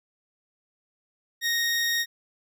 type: tone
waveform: 20% pulse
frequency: 1864.7 Hz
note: A#6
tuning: in tune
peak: -18 dBFS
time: 1.41-2.06 s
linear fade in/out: 50 ms
effects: none